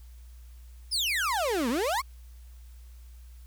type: exponential two-way sweep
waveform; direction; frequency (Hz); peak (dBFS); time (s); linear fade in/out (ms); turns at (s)
35% pulse; down then up; 5340 to 220 to 1178; -24; 0.91-2.02; 20; 1.69
effects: added 60 Hz sine -45 dBFS peak until 3.46 s + white hiss -63 dBFS RMS until 3.46 s